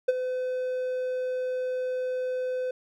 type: tone with ADSR envelope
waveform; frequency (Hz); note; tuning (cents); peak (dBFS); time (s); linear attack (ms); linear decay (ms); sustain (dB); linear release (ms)
triangle; 508; B4; +49; -14; 0.08-2.71; 9; 27; -11; 4
effects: none